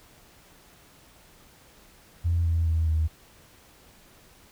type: tone with pitch steps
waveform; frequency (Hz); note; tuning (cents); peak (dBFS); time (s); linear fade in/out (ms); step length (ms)
sine; 85 / 82.96 / 80.97 / 79.03; F2 / E2 / E2 / D#2; -46 / +12 / -30 / +28; -20; 2.24-3.08; 20; 210
effects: tanh soft clip ceiling -16 dBFS + pink hiss -55 dBFS RMS until 4.51 s